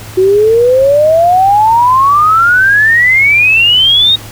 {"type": "exponential sweep", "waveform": "sine", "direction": "up", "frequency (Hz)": [367.8, 3771], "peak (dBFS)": -4, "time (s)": [0.17, 4.16], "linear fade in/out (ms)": 10, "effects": ["added 107 Hz sine -28 dBFS peak until 4.31 s", "pink hiss -30 dBFS RMS until 4.31 s"]}